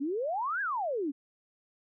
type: exponential two-way sweep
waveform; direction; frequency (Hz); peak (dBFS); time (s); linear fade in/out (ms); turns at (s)
sine; up then down; 261.6 to 1688 to 261.6; -29; 0-1.12; 20; 0.61
effects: none